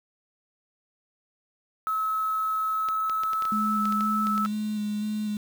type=tone with pitch glide; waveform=sine; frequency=1293 to 1306.5 Hz; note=E6 to E6; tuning=-34 to -16 cents; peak=-24 dBFS; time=1.87-4.46 s; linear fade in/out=0 ms; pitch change=+18 cents; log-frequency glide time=2.71-3.69 s
type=clicks; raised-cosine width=0.2 ms; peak=-20 dBFS; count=12; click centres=2.887 / 3.097 / 3.235 / 3.333 / 3.423 / 3.453 / 3.855 / 3.924 / 4.008 / 4.27 / 4.379 / 4.451 s
type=tone with vibrato; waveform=sine; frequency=211.1 Hz; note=G#3; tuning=29 cents sharp; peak=-26 dBFS; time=3.52-5.37 s; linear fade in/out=2 ms; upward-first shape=square; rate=2 Hz; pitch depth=15 cents each way
effects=7-bit